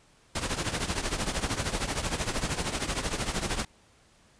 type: noise with tremolo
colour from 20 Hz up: pink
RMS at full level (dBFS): -27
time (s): 0.35-3.65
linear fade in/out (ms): 5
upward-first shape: triangle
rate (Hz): 13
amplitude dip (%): 80
effects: pink hiss -61 dBFS RMS until 4.39 s + resampled to 22050 Hz